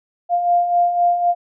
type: beating tone pair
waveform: sine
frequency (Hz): 697 / 700.9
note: F5 / F5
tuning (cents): -4 / +6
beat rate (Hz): 3.9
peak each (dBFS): -22 / -14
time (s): 0.29-1.35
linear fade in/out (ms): 50
effects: none